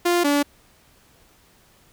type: tone pair in turn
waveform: sawtooth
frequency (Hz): 349.2 / 287.7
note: F4 / D4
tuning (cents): 0 / -36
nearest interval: minor third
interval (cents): 336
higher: first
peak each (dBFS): -13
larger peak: neither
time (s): 0.05-0.24 / 0.24-0.43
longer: neither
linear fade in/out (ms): 10
effects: pink hiss -56 dBFS RMS until 1.92 s